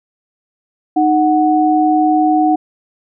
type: tone pair together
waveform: sine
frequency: 309 / 740 Hz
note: D#4 / F#5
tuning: -12 / 0 cents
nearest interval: octave + minor third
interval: 1512 cents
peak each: -12 dBFS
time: 0.96-2.56 s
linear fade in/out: 10 ms
effects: none